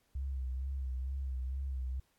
sine tone with vibrato, 65.7 Hz, C2, 8 cents sharp, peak -34 dBFS, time 0.15-2 s, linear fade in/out 5 ms, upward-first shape sine, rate 2.2 Hz, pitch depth 59 cents each way, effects pink hiss -74 dBFS RMS until 2.18 s + AAC 64 kbps

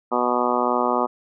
harmonic tone, 123 Hz, B2, 7 cents flat, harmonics 2 / 3 / 4 / 5 / 6 / 7 / 8 / 9 / 10, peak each -27 / -27 / -27 / -27 / -27 / -27 / -27 / -27 / -27 dBFS, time 0.11-1.07 s, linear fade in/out 20 ms, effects none

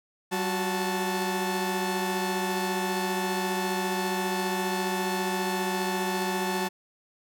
sawtooth tone cluster, 190.2 / 365.6 / 878 Hz, F#3 / F#4 / A5, +48 / -21 / -4 cents, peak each -27 dBFS, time 0.31-6.69 s, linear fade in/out 20 ms, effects none

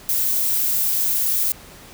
violet noise, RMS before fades -20 dBFS, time 0.09-1.52 s, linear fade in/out 0 ms, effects pink hiss -43 dBFS RMS until 1.93 s

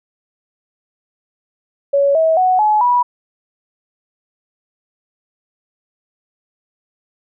sine tone with pitch steps, 561 / 644.4 / 740.2 / 850.3 / 976.8 Hz, C#5 / E5 / F#5 / G#5 / B5, +21 / -39 / 0 / +41 / -19 cents, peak -10 dBFS, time 1.93-3.03 s, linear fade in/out 10 ms, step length 220 ms, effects none

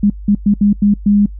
sine tone bursts at uneven times, 204.5 Hz, G#3, 26 cents flat, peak -7 dBFS, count 6, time 0.03-0.1 / 0.28-0.35 / 0.46-0.54 / 0.61-0.73 / 0.82-0.94 / 1.06-1.26 s, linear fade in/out 5 ms, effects noise-tail reverb RT60 0.1 s tail -25 dB re dry + added 50 Hz sine -26 dBFS peak until 1.39 s

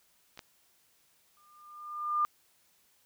clicks, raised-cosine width 0.2 ms, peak -32 / -26 dBFS, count 2, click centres 0.375 / 0.392 s
sine tone with exponential growth, 1203 Hz, D6, 41 cents sharp, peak -23 dBFS, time 1.37-2.25 s, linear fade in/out 0 ms, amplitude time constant 190 ms
effects white hiss -68 dBFS RMS until 3.05 s

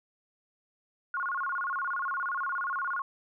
sine tone with vibrato, 1249 Hz, D#6, 6 cents sharp, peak -29 dBFS, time 1.14-3.02 s, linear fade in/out 2 ms, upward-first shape square, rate 17 Hz, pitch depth 240 cents each way, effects none

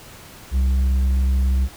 triangle tone with tanh clipping, 65.41 Hz, C2, in tune, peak -16 dBFS, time 0.51-1.69 s, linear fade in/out 50 ms, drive 9 dB, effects pink hiss -42 dBFS RMS until 1.76 s

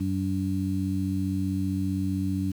harmonic tone, 95.4 Hz, G2, 47 cents flat, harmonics 1 / 2 / 3, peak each -29 / -29 / -29 dBFS, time 0-2.52 s, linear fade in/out 10 ms, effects 8-bit

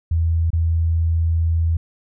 sine tone with dropouts, 82.41 Hz, E2, in tune, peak -15 dBFS, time 0.11-1.77 s, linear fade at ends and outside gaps 5 ms, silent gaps 0.504-0.531 s, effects none

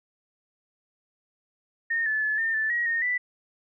sine tone with pitch steps, 1835 / 1736 / 1723 / 1810 / 1756 / 1901 / 1844 / 1978 Hz, A#6 / A6 / A6 / A6 / A6 / A#6 / A#6 / B6, -28 / -24 / -37 / +48 / -4 / +33 / -19 / +2 cents, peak -23 dBFS, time 1.9-3.18 s, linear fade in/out 10 ms, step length 160 ms, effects none

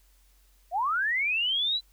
sine linear sweep, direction up, 643 to 4028 Hz, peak -24 dBFS, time 0.71-1.81 s, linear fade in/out 50 ms, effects added 46 Hz sine -59 dBFS peak until 1.92 s + white hiss -66 dBFS RMS until 1.92 s

